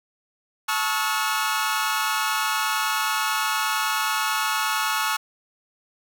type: tone cluster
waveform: sawtooth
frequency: 873 / 1104 / 1295 / 1435 Hz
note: A5 / C#6 / E6 / F6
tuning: -14 / -7 / -31 / +47 cents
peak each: -24 dBFS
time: 0.68-5.17 s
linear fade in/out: 10 ms
effects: none